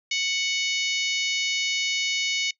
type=harmonic tone; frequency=740 Hz; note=F#5; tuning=in tune; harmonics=3 / 4 / 5 / 6 / 7 / 8 / 9; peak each=-27 / -29 / -31 / -33 / -34 / -35 / -36 dBFS; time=0.11-2.51 s; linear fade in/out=5 ms; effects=noise-tail reverb RT60 0.1 s tail -22 dB re dry